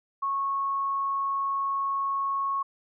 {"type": "tone", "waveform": "sine", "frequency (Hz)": 1100, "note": "C#6", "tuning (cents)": -14, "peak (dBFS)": -25, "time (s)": [0.22, 2.63], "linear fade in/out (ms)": 10, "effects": []}